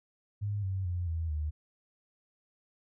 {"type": "tone with pitch steps", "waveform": "sine", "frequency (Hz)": [102.7, 95.27, 88.38, 81.99, 76.05], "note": ["G#2", "G2", "F2", "E2", "D#2"], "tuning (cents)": [-19, -49, 21, -9, -39], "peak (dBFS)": -30, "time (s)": [0.41, 1.51], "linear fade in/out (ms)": 20, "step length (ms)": 220, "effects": []}